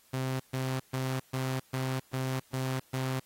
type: tone bursts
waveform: sawtooth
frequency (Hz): 130.81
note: C3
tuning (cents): 0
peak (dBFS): -26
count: 8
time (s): 0.13-3.2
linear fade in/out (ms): 10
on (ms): 270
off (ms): 130
effects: white hiss -63 dBFS RMS until 3.25 s + AAC 48 kbps